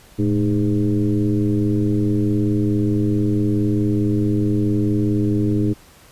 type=tone with frequency modulation; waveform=sine; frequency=210.7 Hz; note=G#3; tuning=25 cents sharp; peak=-15 dBFS; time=0.18-5.74 s; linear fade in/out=20 ms; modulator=99.2 Hz; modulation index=1.6; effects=pink hiss -48 dBFS RMS until 6.11 s + resampled to 32000 Hz